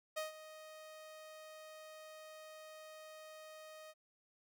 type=tone with ADSR envelope; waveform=sawtooth; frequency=624 Hz; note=D#5; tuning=5 cents sharp; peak=-33 dBFS; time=0.16-3.94 s; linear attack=16 ms; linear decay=140 ms; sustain=-15 dB; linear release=41 ms; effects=none